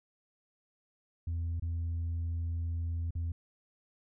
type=tone with dropouts; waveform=sine; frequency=83.8 Hz; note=E2; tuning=29 cents sharp; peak=-29 dBFS; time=1.27-3.32 s; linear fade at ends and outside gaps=5 ms; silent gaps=1.598-1.622 / 3.107-3.152 s; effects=tanh soft clip ceiling -30 dBFS